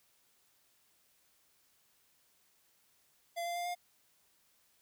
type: tone with pitch steps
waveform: square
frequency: 685 / 692.6 / 700.2 / 707.9 Hz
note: F5 / F5 / F5 / F5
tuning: -34 / -15 / +4 / +23 cents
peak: -36 dBFS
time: 3.36-3.752 s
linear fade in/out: 20 ms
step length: 98 ms
effects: white hiss -71 dBFS RMS until 4.81 s